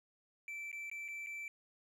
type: tone with dropouts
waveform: triangle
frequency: 2330 Hz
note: D7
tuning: 14 cents flat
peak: -40 dBFS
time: 0.48-1.48 s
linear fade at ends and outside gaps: 1 ms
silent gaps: 0.716-0.728 / 0.899-0.914 / 1.081-1.085 / 1.263-1.269 s
effects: none